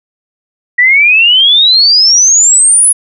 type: exponential sweep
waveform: sine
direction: up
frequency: 1919 to 10548 Hz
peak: -3 dBFS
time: 0.78-2.93 s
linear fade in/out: 10 ms
effects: none